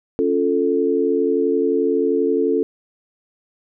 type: chord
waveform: sine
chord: Db augmented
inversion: none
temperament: equal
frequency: 277.2 / 349.2 / 440 Hz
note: Db4 / F4 / A4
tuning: 0 / 0 / 0 cents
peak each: -21 / -21 / -18 dBFS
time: 0.19-2.63 s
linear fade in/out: 0 ms
effects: none